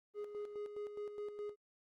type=tone with tremolo; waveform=triangle; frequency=415.3 Hz; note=G#4; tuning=in tune; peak=-38 dBFS; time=0.14-1.56 s; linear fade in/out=50 ms; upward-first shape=square; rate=4.8 Hz; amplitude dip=55%; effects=Opus 24 kbps